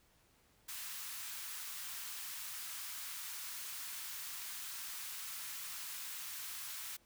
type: high-pass noise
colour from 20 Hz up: white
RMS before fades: -45 dBFS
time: 0.68-6.97 s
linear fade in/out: 10 ms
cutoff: 1000 Hz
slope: 24 dB/octave
effects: pink hiss -70 dBFS RMS until 7.05 s